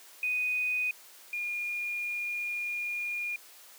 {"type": "tone pair in turn", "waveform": "sine", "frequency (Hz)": [2489, 2425], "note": ["D#7", "D#7"], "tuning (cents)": [0, -45], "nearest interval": "unison", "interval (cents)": 45, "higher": "first", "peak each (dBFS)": [-27, -31], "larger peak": "first", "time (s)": [[0.23, 0.91], [1.33, 3.36]], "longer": "second", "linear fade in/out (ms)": 2, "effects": ["white hiss -53 dBFS RMS until 3.78 s", "high-pass 400 Hz 12 dB/octave"]}